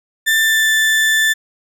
35% pulse tone with pitch glide, 1780 to 1762.6 Hz, A6 to A6, +20 to +3 cents, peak -10 dBFS, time 0.26-1.34 s, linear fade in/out 20 ms, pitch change -17 cents, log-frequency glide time 0.41-0.7 s, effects none

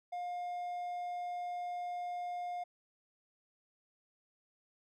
triangle tone, 710 Hz, F5, 28 cents sharp, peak -35 dBFS, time 0.12-2.64 s, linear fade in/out 10 ms, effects none

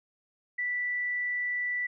sine tone, 1969 Hz, B6, 6 cents flat, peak -28 dBFS, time 0.58-1.87 s, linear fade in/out 10 ms, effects none

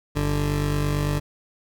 20% pulse tone pair together, 49 / 146.83 Hz, G1 / D3, 0 / 0 cents, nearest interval octave + perfect fifth, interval 1900 cents, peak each -20 / -20 dBFS, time 0.15-1.2 s, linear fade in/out 20 ms, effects none

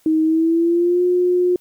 sine tone with pitch glide, 315.7 to 358.5 Hz, D#4 to F4, +25 to +45 cents, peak -13 dBFS, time 0.06-1.56 s, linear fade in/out 2 ms, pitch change +220 cents, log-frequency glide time 0.23-1.03 s, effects white hiss -57 dBFS RMS until 1.6 s

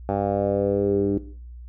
10% pulse tone with low-pass filter sweep, 100 Hz, G2, 35 cents sharp, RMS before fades -22 dBFS, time 0.09-1.18 s, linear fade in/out 0 ms, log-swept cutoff 830 to 330 Hz, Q 4.4, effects noise-tail reverb RT60 0.5 s tail -17 dB re dry + added 60 Hz sine -37 dBFS peak until 1.68 s

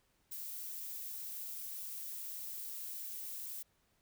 violet noise, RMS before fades -44 dBFS, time 0.31-3.63 s, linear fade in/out 10 ms, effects pink hiss -75 dBFS RMS until 4.01 s

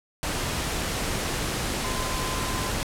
sine tone in noise, 1029 Hz, C6, 29 cents flat, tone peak -34 dBFS, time 1.84-2.7 s, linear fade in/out 0 ms, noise pink, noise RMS -28 dBFS, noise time 0.23-2.83 s, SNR -9 dB, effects low-pass 11000 Hz 12 dB/octave

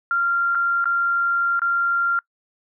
sine tone with dropouts, 1386 Hz, F6, 14 cents flat, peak -17 dBFS, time 0.11-2.19 s, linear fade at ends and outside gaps 1 ms, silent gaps 0.549-0.553 / 0.843-0.856 / 1.594-1.618 s, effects noise-tail reverb RT60 0.1 s tail -25 dB re dry

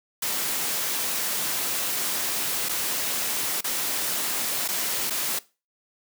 white noise with dropouts, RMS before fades -27 dBFS, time 0.22-5.39 s, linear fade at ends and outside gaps 5 ms, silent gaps 2.688-2.692 / 3.609-3.642 / 4.679-4.686 / 5.099-5.105 s, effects noise-tail reverb RT60 0.3 s tail -20 dB re dry + high-pass 150 Hz 12 dB/octave

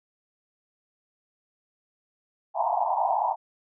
white band-pass noise, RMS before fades -25 dBFS, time 2.54-3.36 s, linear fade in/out 50 ms, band 660 to 970 Hz, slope 96 dB/octave, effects none

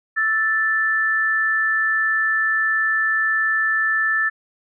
sine tone pair together, 1318.5 / 1760 Hz, E6 / A6, 0 / 0 cents, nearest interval perfect fourth, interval 500 cents, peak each -25 / -17 dBFS, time 0.16-4.3 s, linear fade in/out 20 ms, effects none

